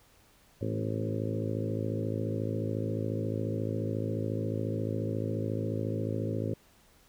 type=harmonic tone with a mistuned harmonic; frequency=54.2 Hz; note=A1; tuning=25 cents flat; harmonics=2 / 3 / 4 / 5 / 6 / 7 / 8 / 9 / 10; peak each=-33 / -39 / -39 / -39 / -40 / -40 / -41 / -42 / -41 dBFS; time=0.61-6.54 s; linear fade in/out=5 ms; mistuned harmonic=5; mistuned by=-21 cents; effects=pink hiss -62 dBFS RMS until 7.08 s